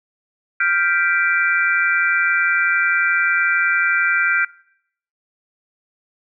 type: chord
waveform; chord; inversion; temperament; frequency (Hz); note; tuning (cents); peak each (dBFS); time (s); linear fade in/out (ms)
sine; G dominant seventh; third; equal; 1396.9 / 1568 / 1975.5 / 2349; F6 / G6 / B6 / D7; 0 / 0 / 0 / 0; -19 / -19 / -24 / -22; 0.6-4.45; 5
effects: noise-tail reverb RT60 0.7 s tail -22 dB re dry